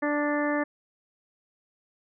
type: harmonic tone with a mistuned harmonic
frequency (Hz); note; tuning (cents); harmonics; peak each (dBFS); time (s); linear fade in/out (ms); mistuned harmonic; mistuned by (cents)
293.8; D4; +1; 1 / 2 / 3 / 4 / 5 / 6 / 7; -27 / -29 / -35 / -35 / -41 / -32 / -40; 0.02-0.64; 10; 5; -17
effects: none